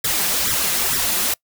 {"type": "noise with flanger", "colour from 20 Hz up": "white", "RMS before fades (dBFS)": -20, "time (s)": [0.04, 1.34], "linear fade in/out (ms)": 5, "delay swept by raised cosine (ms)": [0.53, 5.83], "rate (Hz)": 2.2, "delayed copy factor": 0.8, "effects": ["noise-tail reverb RT60 0.1 s tail -25 dB re dry"]}